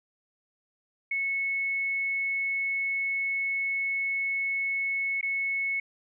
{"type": "tone with dropouts", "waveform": "sine", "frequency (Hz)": 2200, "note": "C#7", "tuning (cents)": -14, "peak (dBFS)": -26, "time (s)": [1.11, 5.8], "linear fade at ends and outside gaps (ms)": 5, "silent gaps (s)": [5.212, 5.228], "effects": []}